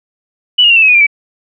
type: tone with pitch steps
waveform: sine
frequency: 2960 / 2854 / 2752 / 2654 / 2559 / 2468 / 2379 / 2294 Hz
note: F#7 / F7 / F7 / E7 / D#7 / D#7 / D7 / D7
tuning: 0 / +37 / -26 / +11 / +48 / -15 / +22 / -41 cents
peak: -4 dBFS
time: 0.58-1.068 s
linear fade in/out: 10 ms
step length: 61 ms
effects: none